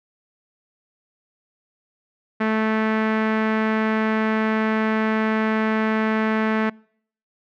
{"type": "tone with low-pass filter", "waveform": "sawtooth", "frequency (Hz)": 218.7, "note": "A3", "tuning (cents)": -10, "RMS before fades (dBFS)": -21, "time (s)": [2.4, 6.7], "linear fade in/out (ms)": 10, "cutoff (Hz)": 1900, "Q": 2, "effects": ["noise-tail reverb RT60 0.6 s tail -26 dB re dry"]}